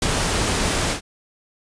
pink noise with ADSR envelope, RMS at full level -19 dBFS, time 0.02-1.01 s, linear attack 3 ms, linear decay 37 ms, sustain -2 dB, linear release 100 ms, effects resampled to 22050 Hz

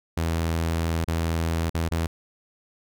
sawtooth tone with dropouts, 82.4 Hz, E2, in tune, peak -19 dBFS, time 0.17-2.07 s, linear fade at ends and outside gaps 5 ms, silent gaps 1.045-1.077 / 1.697-1.745 / 1.888-1.913 s, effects none

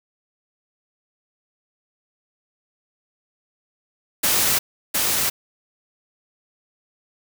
white noise with echo, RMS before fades -19 dBFS, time 4.23-4.59 s, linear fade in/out 10 ms, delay 710 ms, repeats 1, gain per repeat -2 dB, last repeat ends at 5.3 s, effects none

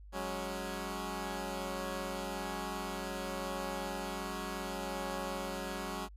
10% pulse chord, F# suspended second, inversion none, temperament equal, 185 / 207.7 / 277.2 Hz, F#3 / G#3 / C#4, 0 / 0 / 0 cents, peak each -32 / -34 / -34 dBFS, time 0.12-6.09 s, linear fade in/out 50 ms, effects added 50 Hz sine -49 dBFS peak until 6.16 s + resampled to 32000 Hz

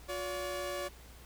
sawtooth tone pair together, 358.4 / 571.6 Hz, F4 / D5, +45 / -47 cents, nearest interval minor sixth, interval 808 cents, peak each -37 / -33 dBFS, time 0.08-0.89 s, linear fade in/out 20 ms, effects added 60 Hz sine -52 dBFS peak until 1.25 s + pink hiss -56 dBFS RMS until 1.25 s

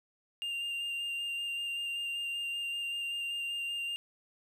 triangle tone with vibrato, 2794 Hz, F7, in tune, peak -32 dBFS, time 0.42-3.96 s, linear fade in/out 0 ms, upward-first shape square, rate 5.2 Hz, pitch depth 10 cents each way, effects none

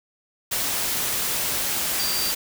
sine tone in noise, 4699 Hz, D8, in tune, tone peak -27 dBFS, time 1.99-2.32 s, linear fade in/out 10 ms, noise white, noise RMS -25 dBFS, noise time 0.51-2.35 s, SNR -5 dB, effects none

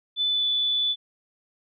sine tone with pitch glide, 3501 to 3475 Hz, A7 to A7, -9 to -22 cents, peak -21 dBFS, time 0.16-0.96 s, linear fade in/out 50 ms, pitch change -13 cents, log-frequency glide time 0.29-0.46 s, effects none

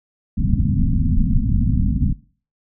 pink low-pass noise, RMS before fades -17 dBFS, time 0.37-2.13 s, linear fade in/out 10 ms, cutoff 260 Hz, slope 96 dB/octave, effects noise-tail reverb RT60 0.4 s tail -19 dB re dry

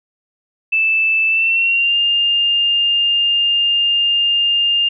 sine tone with pitch glide, 2637 to 2810 Hz, E7 to F7, 0 to +10 cents, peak -12 dBFS, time 0.72-4.89 s, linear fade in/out 10 ms, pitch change +110 cents, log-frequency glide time 1.28-1.97 s, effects none

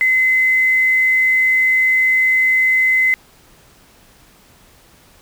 sine tone with quantisation, 2045 Hz, C7, 40 cents flat, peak -11 dBFS, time 0.01-3.14 s, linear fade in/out 0 ms, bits 6, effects pink hiss -49 dBFS RMS until 5.21 s

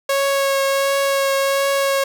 sawtooth tone with vibrato, 550 Hz, C#5, 14 cents flat, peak -12 dBFS, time 0.09-2.04 s, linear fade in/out 5 ms, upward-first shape triangle, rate 1.4 Hz, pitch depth 14 cents each way, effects none

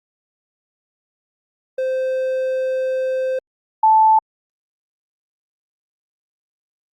triangle / sine tone pair in turn, 520 / 876.4 Hz, C5 / A5, -11 / -7 cents, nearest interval major sixth, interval 904 cents, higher second, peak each -16 / -9 dBFS, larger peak second, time 1.78-3.39 / 3.83-4.19 s, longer first, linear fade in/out 5 ms, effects Opus 48 kbps

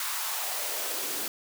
white noise with high-pass filter sweep, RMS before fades -32 dBFS, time 0-1.28 s, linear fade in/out 2 ms, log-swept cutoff 1200 to 280 Hz, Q 2.2, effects none

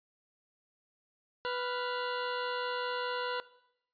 20% pulse tone pair together, 494.6 / 1399 Hz, B4 / F6, +3 / +3 cents, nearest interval octave + tritone, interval 1800 cents, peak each -28 / -35 dBFS, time 1.45-3.4 s, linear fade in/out 0 ms, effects noise-tail reverb RT60 0.8 s tail -19 dB re dry + resampled to 11025 Hz

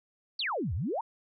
sine exponential two-way sweep, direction down then up, 4753 to 71.5 to 995 Hz, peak -29 dBFS, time 0.39-1.01 s, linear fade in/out 5 ms, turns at 0.74 s, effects none

